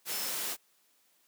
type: tone in noise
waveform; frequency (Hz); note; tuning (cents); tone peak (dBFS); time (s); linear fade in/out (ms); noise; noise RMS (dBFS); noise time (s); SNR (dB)
sine; 5274; E8; 0; -40; 0.09-0.32; 50; white; -35; 0.05-0.57; -8
effects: white hiss -69 dBFS RMS until 1.27 s + high-pass 200 Hz 12 dB/octave